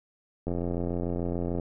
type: click train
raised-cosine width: 2 ms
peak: -18 dBFS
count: 99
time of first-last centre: 0.47-1.598 s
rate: 86.9 Hz
effects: none